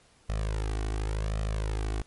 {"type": "tone with flanger", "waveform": "sawtooth", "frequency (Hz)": 53, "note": "G#1", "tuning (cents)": 36, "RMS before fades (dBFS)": -30, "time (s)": [0.29, 2.02], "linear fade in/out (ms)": 5, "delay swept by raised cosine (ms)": [1.6, 2.7], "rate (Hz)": 0.9, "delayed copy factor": 0.85, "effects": ["pink hiss -61 dBFS RMS until 2.06 s", "MP3 48 kbps"]}